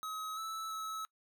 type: tone with pitch steps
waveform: square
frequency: 1275 / 1311 / 1297 Hz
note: D#6 / E6 / E6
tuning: +42 / -10 / -28 cents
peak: -39 dBFS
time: 0.03-1.05 s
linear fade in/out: 0 ms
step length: 340 ms
effects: noise-tail reverb RT60 0.1 s tail -23 dB re dry